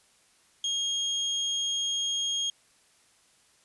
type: tone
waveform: 35% pulse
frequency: 3253 Hz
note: G#7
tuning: 37 cents flat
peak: -25 dBFS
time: 0.64-2.5 s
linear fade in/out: 2 ms
effects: white hiss -63 dBFS RMS until 3.64 s + resampled to 24000 Hz